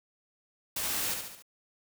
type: noise with echo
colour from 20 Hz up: white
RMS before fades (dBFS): -33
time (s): 0.76-1.14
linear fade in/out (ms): 5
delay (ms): 71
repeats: 4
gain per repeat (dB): -5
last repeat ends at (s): 1.424
effects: none